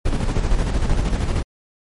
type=noise with tremolo; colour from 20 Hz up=brown; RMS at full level=-17 dBFS; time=0.05-1.43 s; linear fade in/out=10 ms; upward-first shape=square; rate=13 Hz; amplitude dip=45%; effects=MP3 48 kbps